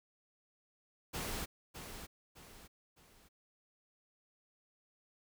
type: noise with echo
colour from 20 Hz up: pink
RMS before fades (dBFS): -40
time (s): 1.13-1.46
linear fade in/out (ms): 20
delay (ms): 610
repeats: 3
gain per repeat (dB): -8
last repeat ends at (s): 3.29
effects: none